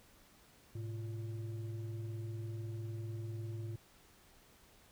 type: tone with frequency modulation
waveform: sine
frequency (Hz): 108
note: A2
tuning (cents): -32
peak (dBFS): -39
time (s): 0.75-3.76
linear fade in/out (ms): 5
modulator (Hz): 236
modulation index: 0.6
effects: pink hiss -64 dBFS RMS until 4.91 s